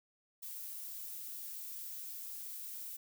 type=noise; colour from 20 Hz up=violet; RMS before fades=-45 dBFS; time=0.42-2.97 s; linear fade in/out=10 ms; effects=none